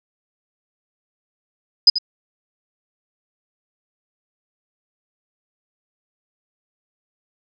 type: tone with echo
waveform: sine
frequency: 4994 Hz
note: D#8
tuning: 6 cents sharp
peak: -5 dBFS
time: 1.87-1.9 s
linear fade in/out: 5 ms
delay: 85 ms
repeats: 1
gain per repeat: -12 dB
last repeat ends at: 1.985 s
effects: none